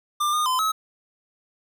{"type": "tone with pitch steps", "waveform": "square", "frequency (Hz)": [1192, 1222, 1023, 1285], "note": ["D6", "D#6", "C6", "E6"], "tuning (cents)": [25, -32, -39, -45], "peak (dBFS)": -21, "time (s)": [0.2, 0.72], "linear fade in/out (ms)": 10, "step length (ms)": 130, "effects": []}